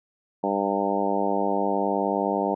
harmonic tone with a mistuned harmonic, 99.5 Hz, G2, 26 cents sharp, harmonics 2 / 3 / 4 / 5 / 6 / 7 / 8 / 9, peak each -30 / -30 / -30 / -30 / -30 / -30 / -30 / -30 dBFS, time 0.43-2.55 s, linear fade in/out 10 ms, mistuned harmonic 9, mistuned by +20 cents, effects none

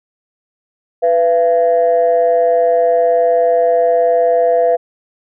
sine tone pair together, 497.8 / 678.9 Hz, B4 / F5, +14 / -49 cents, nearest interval perfect fourth, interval 537 cents, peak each -11 dBFS, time 1.02-4.77 s, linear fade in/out 20 ms, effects tanh soft clip ceiling -4 dBFS

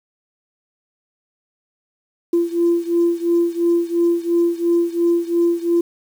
sine beating tone pair, 340.8 / 343.7 Hz, F4 / F4, -42 / -28 cents, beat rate 2.9 Hz, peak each -16 / -18 dBFS, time 2.33-5.81 s, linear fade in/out 5 ms, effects tanh soft clip ceiling -8 dBFS + 7-bit

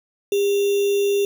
sine tone with sample-and-hold, 402 Hz, G4, 44 cents sharp, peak -16 dBFS, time 0.32-1.25 s, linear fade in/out 2 ms, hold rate 3150 Hz, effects none

